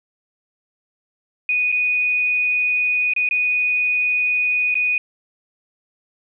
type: tone with dropouts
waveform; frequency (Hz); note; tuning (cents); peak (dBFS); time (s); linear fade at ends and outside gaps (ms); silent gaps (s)
sine; 2478; D#7; -8; -16; 1.49-4.98; 2; 1.718-1.724 / 3.136-3.163 / 3.289-3.31 / 4.743-4.753
effects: none